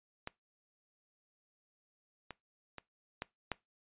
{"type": "clicks", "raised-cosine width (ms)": 0.3, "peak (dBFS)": [-23, -27, -28, -21, -18], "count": 5, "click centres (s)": [0.274, 2.307, 2.783, 3.221, 3.517], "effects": ["noise-tail reverb RT60 0.2 s tail -22 dB re dry", "resampled to 8000 Hz"]}